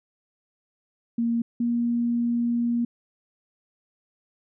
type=tone pair in turn; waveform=sine; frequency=233.1 / 236.9 Hz; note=A#3 / A#3; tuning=0 / +28 cents; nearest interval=unison; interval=28 cents; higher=second; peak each=-21 dBFS; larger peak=neither; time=1.18-1.42 / 1.6-2.85 s; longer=second; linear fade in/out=5 ms; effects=none